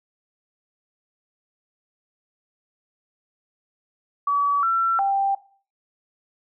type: tone with pitch steps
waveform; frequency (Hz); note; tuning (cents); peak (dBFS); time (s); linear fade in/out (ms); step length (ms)
sine; 1141 / 1350 / 788; C#6 / E6 / G5; +50 / +41 / +9; -18; 4.27-5.35; 5; 360
effects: noise-tail reverb RT60 0.4 s tail -17 dB re dry